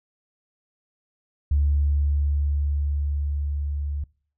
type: tone with level ramp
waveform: sine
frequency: 72.2 Hz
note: D2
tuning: 29 cents flat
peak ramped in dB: -16 to -25 dBFS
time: 1.51-4.04 s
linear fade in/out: 5 ms
effects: noise-tail reverb RT60 0.5 s tail -25 dB re dry + tanh soft clip ceiling -12 dBFS